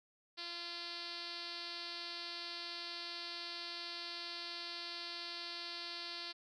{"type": "tone with low-pass filter", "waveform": "5% pulse", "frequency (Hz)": 344.4, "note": "F4", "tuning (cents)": -24, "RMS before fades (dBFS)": -45, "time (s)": [0.37, 6.33], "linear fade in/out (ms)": 20, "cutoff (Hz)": 4500, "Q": 5.6, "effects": []}